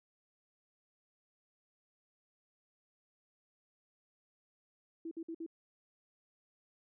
sine tone bursts, 328.9 Hz, E4, 4 cents flat, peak -39 dBFS, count 4, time 5.05-5.464 s, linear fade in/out 5 ms, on 63 ms, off 54 ms, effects none

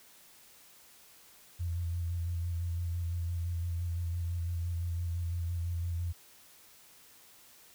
sine tone with vibrato, 85.7 Hz, F2, 32 cents flat, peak -31 dBFS, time 1.59-6.13 s, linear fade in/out 20 ms, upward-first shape square, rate 5.9 Hz, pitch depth 26 cents each way, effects white hiss -58 dBFS RMS until 7.74 s

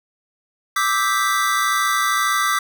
square chord, E minor seventh, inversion third, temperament equal with one note detuned, 1174.7 / 1296.6 / 1568 / 1975.5 Hz, D6 / E6 / G6 / B6, 0 / -29 / 0 / 0 cents, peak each -21 / -24 / -26 / -24 dBFS, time 0.76-2.59 s, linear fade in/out 5 ms, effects none

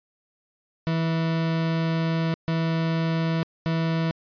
40% pulse tone bursts at uneven times, 163.4 Hz, E3, 15 cents flat, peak -21 dBFS, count 3, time 0.87-2.34 / 2.48-3.43 / 3.66-4.11 s, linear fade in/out 0 ms, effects resampled to 11025 Hz

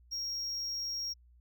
triangle tone, 5588 Hz, F8, in tune, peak -33 dBFS, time 0.11-1.14 s, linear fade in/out 20 ms, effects added 60 Hz sine -58 dBFS peak until 1.4 s

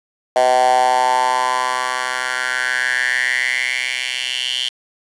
10% pulse tone with high-pass filter sweep, 126.8 Hz, B2, 46 cents sharp, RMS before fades -18 dBFS, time 0.36-4.69 s, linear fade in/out 2 ms, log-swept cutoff 670 to 3100 Hz, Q 5.9, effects resampled to 24000 Hz + 7-bit

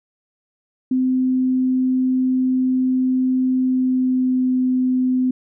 sine tone with pitch glide, 257.2 to 255.1 Hz, C4 to C4, -30 to -44 cents, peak -15 dBFS, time 0.91-5.31 s, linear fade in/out 5 ms, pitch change -14 cents, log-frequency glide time 3.56-4.56 s, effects none

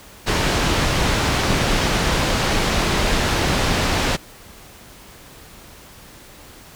pink low-pass noise, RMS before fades -19 dBFS, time 0.26-4.17 s, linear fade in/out 20 ms, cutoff 5600 Hz, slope 12 dB/octave, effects pink hiss -43 dBFS RMS until 6.75 s

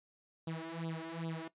sawtooth tone with flanger, 163.8 Hz, E3, 11 cents flat, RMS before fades -41 dBFS, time 0.47-1.48 s, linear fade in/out 5 ms, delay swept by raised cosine 0.23 to 3.33 ms, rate 2.5 Hz, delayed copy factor +1, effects noise-tail reverb RT60 0.1 s tail -17 dB re dry + resampled to 8000 Hz

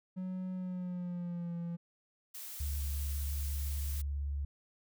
triangle tone with pitch glide, 185 to 170.63 Hz, F#3 to F3, 0 to -40 cents, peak -34 dBFS, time 0.16-1.77 s, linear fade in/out 20 ms, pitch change -140 cents, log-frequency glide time 0.53-1.55 s
blue noise, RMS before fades -45 dBFS, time 2.34-4.02 s, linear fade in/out 10 ms
sine tone with vibrato, 70.9 Hz, C#2, 40 cents sharp, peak -33 dBFS, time 2.6-4.45 s, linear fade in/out 5 ms, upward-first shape sine, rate 18 Hz, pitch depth 23 cents each way
effects none

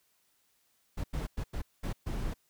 brown noise bursts at uneven times, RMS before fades -34 dBFS, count 6, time 0.97-1.04 / 1.13-1.27 / 1.37-1.44 / 1.53-1.62 / 1.83-1.93 / 2.06-2.34 s, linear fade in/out 10 ms, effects white hiss -72 dBFS RMS until 2.49 s

